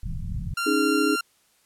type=low-pass noise; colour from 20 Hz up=pink; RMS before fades=-30 dBFS; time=0.03-0.54 s; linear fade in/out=5 ms; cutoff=190 Hz; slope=48 dB/octave
type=tone; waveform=sawtooth; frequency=1384 Hz; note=F6; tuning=16 cents flat; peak=-21 dBFS; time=0.57-1.21 s; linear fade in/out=5 ms
type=chord; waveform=sine; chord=C# suspended second; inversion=none; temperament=equal; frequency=277.2 / 311.1 / 415.3 Hz; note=C#4 / D#4 / G#4; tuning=0 / 0 / 0 cents; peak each=-25 / -23 / -25 dBFS; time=0.66-1.16 s; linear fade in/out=10 ms
effects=white hiss -63 dBFS RMS until 1.65 s + low-pass 12000 Hz 12 dB/octave